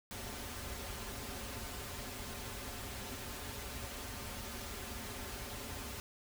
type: noise with comb filter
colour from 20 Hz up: pink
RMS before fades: -44 dBFS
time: 0.11-6 s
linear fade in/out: 0 ms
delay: 6.2 ms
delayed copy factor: -0.8
effects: none